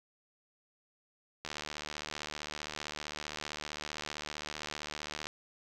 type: click train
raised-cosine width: 0.2 ms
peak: -21 dBFS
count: 289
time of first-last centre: 1.45-5.27 s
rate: 75.4 Hz
effects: none